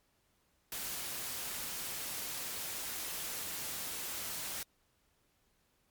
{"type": "noise", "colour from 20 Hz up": "white", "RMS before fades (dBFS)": -40, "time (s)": [0.72, 4.63], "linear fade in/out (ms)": 2, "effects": ["pink hiss -74 dBFS RMS until 5.9 s", "MP3 96 kbps"]}